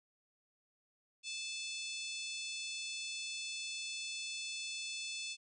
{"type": "harmonic tone", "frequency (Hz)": 873, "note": "A5", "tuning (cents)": -14, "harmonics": [3, 4, 5, 6, 7, 8, 9, 10], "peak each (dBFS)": [-44, -46, -48, -50, -51, -52, -53, -54], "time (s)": [1.23, 5.37], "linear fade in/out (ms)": 50, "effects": []}